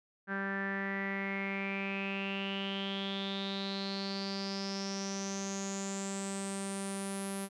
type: tone with low-pass filter sweep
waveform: sawtooth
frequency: 196 Hz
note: G3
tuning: in tune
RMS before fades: -37 dBFS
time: 0.27-7.49 s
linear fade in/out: 50 ms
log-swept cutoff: 1600 to 11000 Hz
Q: 9.5
effects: none